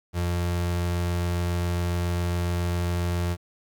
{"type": "tone", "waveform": "35% pulse", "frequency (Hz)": 87.31, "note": "F2", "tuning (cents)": 0, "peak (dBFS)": -22, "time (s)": [0.13, 3.37], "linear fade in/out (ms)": 50, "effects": ["10-bit"]}